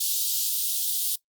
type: high-pass noise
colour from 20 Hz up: white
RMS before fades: -26 dBFS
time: 0-1.16 s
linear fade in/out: 10 ms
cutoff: 3200 Hz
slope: 48 dB/octave
effects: noise-tail reverb RT60 0.1 s tail -19 dB re dry + Opus 32 kbps